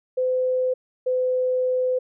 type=tone pair in turn; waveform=sine; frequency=510 / 507.9 Hz; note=C5 / B4; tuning=-44 / +48 cents; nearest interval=unison; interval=8 cents; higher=first; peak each=-19 dBFS; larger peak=neither; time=0.17-0.74 / 1.06-1.99 s; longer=second; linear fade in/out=10 ms; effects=none